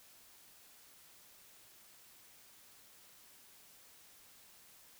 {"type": "silence", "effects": ["white hiss -61 dBFS RMS until 4.99 s"]}